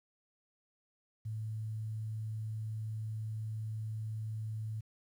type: tone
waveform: sine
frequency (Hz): 109.3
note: A2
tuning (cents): -11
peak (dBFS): -36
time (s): 1.25-4.81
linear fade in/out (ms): 10
effects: 11-bit